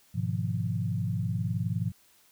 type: chord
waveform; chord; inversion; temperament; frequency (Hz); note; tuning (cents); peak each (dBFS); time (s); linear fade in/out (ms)
sine; F half-diminished seventh; first; equal; 103.83 / 123.47 / 155.56 / 174.61; Ab2 / Cb3 / Eb3 / F3; 0 / 0 / 0 / 0; -31 / -32 / -36 / -33; 0.14-1.92; 20
effects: white hiss -62 dBFS RMS until 2.31 s